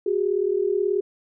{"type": "tone pair together", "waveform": "sine", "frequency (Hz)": [370, 408.6], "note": ["F#4", "G#4"], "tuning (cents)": [0, -28], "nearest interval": "major second", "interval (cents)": 172, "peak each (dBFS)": [-23, -22], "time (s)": [0.06, 1.01], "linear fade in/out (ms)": 5, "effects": []}